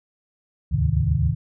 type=tone cluster; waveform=sine; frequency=72.5 / 79.9 / 106.5 / 133.7 / 155.8 Hz; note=D2 / D#2 / G#2 / C3 / D#3; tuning=-22 / +47 / +44 / +38 / +3 cents; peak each=-24 dBFS; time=0.71-1.35 s; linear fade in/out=20 ms; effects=none